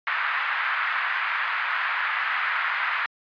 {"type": "band-pass noise", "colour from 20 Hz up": "white", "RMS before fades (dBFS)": -26, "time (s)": [0.07, 3.06], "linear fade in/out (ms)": 0, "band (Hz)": [1100, 2000], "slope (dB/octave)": 24, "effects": ["resampled to 11025 Hz"]}